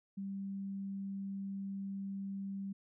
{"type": "tone", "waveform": "sine", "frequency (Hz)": 196.1, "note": "G3", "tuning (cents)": 1, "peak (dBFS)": -38, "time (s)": [0.17, 2.73], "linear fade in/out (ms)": 10, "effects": []}